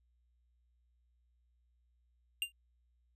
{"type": "tone with exponential decay", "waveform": "square", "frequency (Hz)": 2794, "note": "F7", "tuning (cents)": 0, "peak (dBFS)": -29, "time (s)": [2.42, 2.52], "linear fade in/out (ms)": 1, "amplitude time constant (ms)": 20, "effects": ["added 60 Hz sine -70 dBFS peak until 3.15 s", "resampled to 32000 Hz"]}